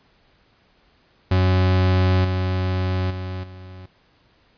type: tone with level steps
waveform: 40% pulse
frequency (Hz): 92.5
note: F#2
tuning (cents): 0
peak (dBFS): -14 / -19 / -26 / -36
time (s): 1.31-3.86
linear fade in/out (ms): 5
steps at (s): 2.24 / 3.1 / 3.43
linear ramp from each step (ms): 10
effects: pink hiss -59 dBFS RMS until 4.57 s + resampled to 11025 Hz